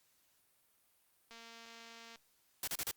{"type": "click train", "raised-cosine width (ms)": 0.2, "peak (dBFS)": -37, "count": 196, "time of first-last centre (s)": [1.31, 2.158], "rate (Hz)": 230}
{"type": "noise bursts", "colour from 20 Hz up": "white", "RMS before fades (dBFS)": -38, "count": 4, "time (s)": [2.63, 2.912], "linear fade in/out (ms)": 2, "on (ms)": 45, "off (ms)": 34}
{"effects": ["white hiss -73 dBFS RMS until 2.96 s", "Opus 48 kbps"]}